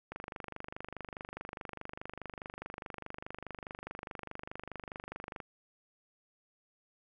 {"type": "click train", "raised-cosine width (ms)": 0.5, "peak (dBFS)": -26, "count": 132, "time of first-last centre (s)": [0.12, 5.402], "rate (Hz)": 24.8, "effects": []}